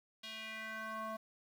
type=tone with band-pass filter sweep; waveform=square; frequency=220 Hz; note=A3; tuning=in tune; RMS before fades=-44 dBFS; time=0.23-1.17 s; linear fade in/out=10 ms; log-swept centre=3500 to 870 Hz; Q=2.7; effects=10-bit